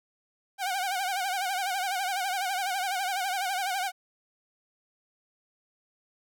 sawtooth tone with vibrato, 759 Hz, F#5, 44 cents sharp, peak -24 dBFS, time 0.58-3.92 s, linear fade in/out 50 ms, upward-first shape sine, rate 12 Hz, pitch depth 100 cents each way, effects none

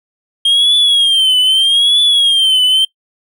triangle tone with vibrato, 3218 Hz, G7, 45 cents sharp, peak -6 dBFS, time 0.45-2.85 s, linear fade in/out 5 ms, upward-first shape triangle, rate 0.8 Hz, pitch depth 130 cents each way, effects noise-tail reverb RT60 0.1 s tail -22 dB re dry

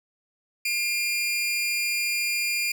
sawtooth tone with amplitude modulation, 2400 Hz, D7, 37 cents sharp, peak -18 dBFS, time 0.65-2.72 s, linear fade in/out 5 ms, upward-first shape sine, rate 266 Hz, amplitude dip 55%, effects none

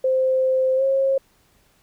sine tone with pitch glide, 521 to 539.4 Hz, C5 to C#5, -7 to -47 cents, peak -16 dBFS, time 0.04-1.18 s, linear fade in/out 5 ms, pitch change +60 cents, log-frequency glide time 0.76-0.83 s, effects pink hiss -60 dBFS RMS until 1.82 s

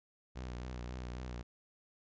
sawtooth tone with vibrato, 61.74 Hz, B1, in tune, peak -37 dBFS, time 0.35-1.43 s, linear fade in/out 20 ms, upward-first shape triangle, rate 3.7 Hz, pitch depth 60 cents each way, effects resampled to 16000 Hz

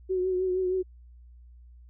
sine tone with vibrato, 370 Hz, F#4, in tune, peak -24 dBFS, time 0.09-0.83 s, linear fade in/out 20 ms, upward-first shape triangle, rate 6.4 Hz, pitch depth 42 cents each way, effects added 60 Hz sine -48 dBFS peak until 1.89 s

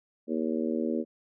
harmonic tone, 79.4 Hz, D#2, 36 cents sharp, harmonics 3 / 4 / 5 / 6 / 7, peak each -30 / -32 / -34 / -36 / -37 dBFS, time 0.27-1.05 s, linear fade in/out 50 ms, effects none

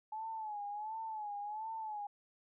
sine tone with vibrato, 854 Hz, G#5, 48 cents sharp, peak -39 dBFS, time 0.12-2.07 s, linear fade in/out 5 ms, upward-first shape sine, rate 1.4 Hz, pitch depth 83 cents each way, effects none

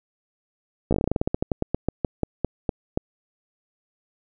slowing click train, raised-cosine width 2 ms, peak -8 dBFS, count 23, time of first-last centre 0.91-2.974 s, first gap 15 ms, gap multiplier 1.15, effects none

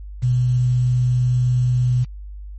sine tone with quantisation, 124.4 Hz, B2, 13 cents sharp, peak -14 dBFS, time 0.22-2.05 s, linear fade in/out 20 ms, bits 7, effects added 50 Hz sine -31 dBFS peak until 2.58 s + MP3 32 kbps

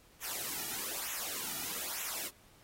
white noise with flanger, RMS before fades -39 dBFS, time 0.2-2.31 s, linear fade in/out 50 ms, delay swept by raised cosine 0.21 to 1.91 ms, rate 1.1 Hz, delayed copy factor -0.9, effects pink hiss -63 dBFS RMS until 2.63 s + AAC 48 kbps

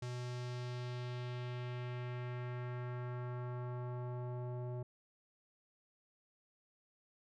square tone with low-pass filter sweep, 123.47 Hz, B2, in tune, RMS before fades -42 dBFS, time 0.02-4.83 s, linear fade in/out 5 ms, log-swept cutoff 6600 to 670 Hz, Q 1.4, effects none

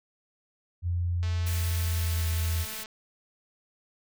sine tone with pitch glide, 87.31 to 82.84 Hz, F2 to E2, 0 to +9 cents, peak -25 dBFS, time 0.82-2.66 s, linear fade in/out 50 ms, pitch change -91 cents, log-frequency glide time 1.17-2.26 s
click train, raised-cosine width 0.2 ms, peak -26 dBFS, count 356, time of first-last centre 1.23-2.858 s, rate 218 Hz
white band-stop noise, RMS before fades -38 dBFS, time 1.46-2.84 s, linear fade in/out 10 ms, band 260 to 1400 Hz, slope 48 dB/octave
effects none

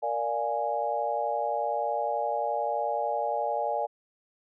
sine chord, Bb dominant seventh, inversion none, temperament equal, 466.2 / 587.3 / 698.5 / 830.6 Hz, Bb4 / D5 / F5 / Ab5, 0 / 0 / 0 / 0 cents, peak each -35 / -31 / -32 / -30 dBFS, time 0.02-3.87 s, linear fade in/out 20 ms, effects none

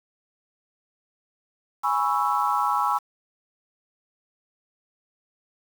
sine chord, C# minor seventh, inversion second, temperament equal, 830.6 / 987.8 / 1108.7 / 1318.5 Hz, G#5 / B5 / C#6 / E6, 0 / 0 / 0 / 0 cents, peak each -26 dBFS, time 1.83-2.99 s, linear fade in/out 20 ms, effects 7-bit

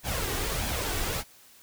pink noise with flanger, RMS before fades -30 dBFS, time 0.03-1.24 s, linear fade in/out 50 ms, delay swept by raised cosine 1.2 to 2.7 ms, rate 1.6 Hz, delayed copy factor +0.5, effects white hiss -55 dBFS RMS until 1.62 s

